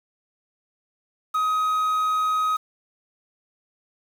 triangle tone with quantisation, 1262 Hz, D#6, 24 cents sharp, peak -18 dBFS, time 1.34-2.57 s, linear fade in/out 10 ms, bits 7, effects none

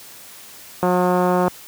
click train, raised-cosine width 1 ms, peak -5 dBFS, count 118, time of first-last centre 0.83-1.48 s, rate 180 Hz, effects white hiss -41 dBFS RMS until 1.67 s + high-pass 80 Hz 12 dB/octave

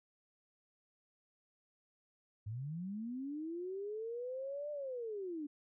sine linear two-way sweep, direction up then down, 99 to 598 to 282.8 Hz, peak -39 dBFS, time 2.46-5.47 s, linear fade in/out 10 ms, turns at 4.71 s, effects none

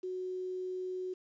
sine tone with quantisation, 368.9 Hz, F#4, 5 cents flat, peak -35 dBFS, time 0.03-1.14 s, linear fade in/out 10 ms, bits 10, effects resampled to 16000 Hz

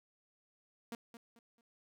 sawtooth tone with echo, 232.6 Hz, A#3, 4 cents flat, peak -37 dBFS, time 0.92-0.95 s, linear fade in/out 2 ms, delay 220 ms, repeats 3, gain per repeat -10 dB, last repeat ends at 1.61 s, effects none

